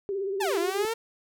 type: tone with vibrato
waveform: sine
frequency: 392 Hz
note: G4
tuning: in tune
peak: -27 dBFS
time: 0.09-0.85 s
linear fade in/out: 0 ms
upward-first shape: sine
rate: 17 Hz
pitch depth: 62 cents each way
type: linear two-way sweep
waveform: sawtooth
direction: down then up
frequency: 924 to 329.6 to 464.1 Hz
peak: -23 dBFS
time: 0.4-0.94 s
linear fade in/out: 10 ms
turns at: 0.58 s
effects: none